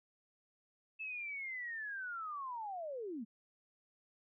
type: linear sweep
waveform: sine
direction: down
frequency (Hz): 2634 to 202.2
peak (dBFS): -40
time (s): 0.99-3.25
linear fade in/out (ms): 20
effects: none